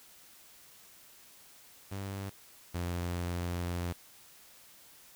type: tone pair in turn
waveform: sawtooth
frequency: 98 / 87.52 Hz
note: G2 / F2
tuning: 0 / +4 cents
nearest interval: major second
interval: 196 cents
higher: first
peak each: -33 / -29 dBFS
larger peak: second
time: 1.91-2.3 / 2.74-3.93 s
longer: second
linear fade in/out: 10 ms
effects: white hiss -57 dBFS RMS until 5.15 s